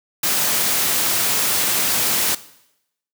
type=high-pass noise; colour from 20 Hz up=white; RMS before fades=-19 dBFS; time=0.23-2.35 s; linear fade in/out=5 ms; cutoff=100 Hz; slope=24 dB/octave; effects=noise-tail reverb RT60 0.8 s tail -17 dB re dry